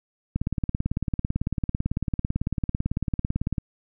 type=click train; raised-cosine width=5 ms; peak=-12 dBFS; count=59; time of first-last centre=0.36-3.582 s; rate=18 Hz; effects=none